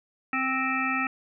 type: harmonic tone with a mistuned harmonic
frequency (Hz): 262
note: C4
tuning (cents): +2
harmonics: 1 / 3 / 5 / 7 / 9 / 10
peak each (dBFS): -31 / -35 / -29 / -31 / -32 / -33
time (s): 0.33-1.07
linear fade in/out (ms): 2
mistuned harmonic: 7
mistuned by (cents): +25
effects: none